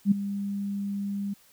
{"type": "tone with ADSR envelope", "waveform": "sine", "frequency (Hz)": 200.3, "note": "G3", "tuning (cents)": 38, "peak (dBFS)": -14, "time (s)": [0.05, 1.34], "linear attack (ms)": 65, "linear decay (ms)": 8, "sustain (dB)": -14, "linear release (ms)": 11, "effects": ["white hiss -59 dBFS RMS until 1.52 s"]}